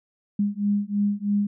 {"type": "beating tone pair", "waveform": "sine", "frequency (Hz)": [202.6, 205.7], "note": ["G#3", "G#3"], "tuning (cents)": [-43, -16], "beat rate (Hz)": 3.1, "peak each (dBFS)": -24, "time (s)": [0.39, 1.47], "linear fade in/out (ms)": 5, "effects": []}